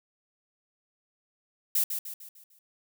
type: noise with echo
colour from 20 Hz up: violet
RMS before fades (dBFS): -25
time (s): 1.75-1.84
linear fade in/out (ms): 5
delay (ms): 150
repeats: 5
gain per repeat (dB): -7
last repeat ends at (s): 2.59
effects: none